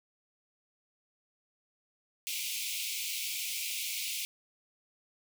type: high-pass noise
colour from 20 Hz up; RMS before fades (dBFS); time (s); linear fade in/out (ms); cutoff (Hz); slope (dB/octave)
pink; -36; 2.27-4.25; 0; 2200; 96
effects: none